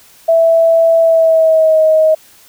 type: tone with pitch glide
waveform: sine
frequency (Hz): 659.3 to 629.9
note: E5 to D#5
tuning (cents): 0 to +21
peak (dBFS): -6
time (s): 0.28-2.15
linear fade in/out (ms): 10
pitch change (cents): -79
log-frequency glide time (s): 1.01-1.81
effects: white hiss -44 dBFS RMS until 2.48 s